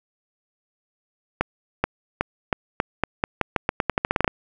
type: accelerating click train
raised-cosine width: 0.5 ms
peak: -4 dBFS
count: 19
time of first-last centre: 1.41-4.278 s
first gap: 430 ms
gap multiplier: 0.86
effects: none